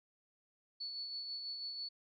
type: tone with tremolo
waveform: sine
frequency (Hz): 4435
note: C#8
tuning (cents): 0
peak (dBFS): -39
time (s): 0.8-1.89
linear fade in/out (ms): 10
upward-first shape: sine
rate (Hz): 6.1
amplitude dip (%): 35
effects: none